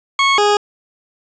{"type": "tone pair in turn", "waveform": "20% pulse", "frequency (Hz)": [1100, 413.5], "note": ["C#6", "G#4"], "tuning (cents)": [-14, -8], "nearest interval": "octave + perfect fourth", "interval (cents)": 1694, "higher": "first", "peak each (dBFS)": -6, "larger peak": "neither", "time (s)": [[0.19, 0.38], [0.38, 0.57]], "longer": "neither", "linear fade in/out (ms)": 2, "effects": ["resampled to 16000 Hz", "7-bit"]}